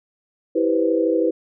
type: chord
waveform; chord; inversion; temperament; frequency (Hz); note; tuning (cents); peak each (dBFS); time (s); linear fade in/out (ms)
sine; C major seventh; first; just; 327 / 392.4 / 490.5 / 523.3; E4 / G4 / B4 / C5; -14 / +2 / -12 / 0; -20 / -24 / -20 / -25; 0.55-1.31; 10
effects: none